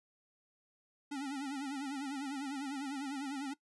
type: tone with vibrato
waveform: square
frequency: 277.2 Hz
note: C#4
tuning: in tune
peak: -38 dBFS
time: 1.11-3.54 s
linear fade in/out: 10 ms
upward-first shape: sine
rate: 10 Hz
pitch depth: 94 cents each way
effects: noise-tail reverb RT60 0.1 s tail -19 dB re dry + resampled to 24000 Hz